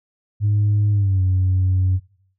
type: tone with pitch glide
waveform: sine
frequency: 103.83 to 93.04 Hz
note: G#2 to F#2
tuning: 0 to +10 cents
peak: -13 dBFS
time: 0.4-2 s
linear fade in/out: 50 ms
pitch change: -190 cents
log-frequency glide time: 0.91-1.22 s
effects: noise-tail reverb RT60 0.6 s tail -21 dB re dry + tanh soft clip ceiling -12 dBFS